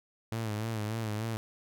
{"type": "tone with vibrato", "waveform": "sawtooth", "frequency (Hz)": 109.6, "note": "A2", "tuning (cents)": -6, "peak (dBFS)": -28, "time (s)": [0.32, 1.37], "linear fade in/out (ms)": 0, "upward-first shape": "sine", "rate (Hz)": 3.4, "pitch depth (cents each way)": 74, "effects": []}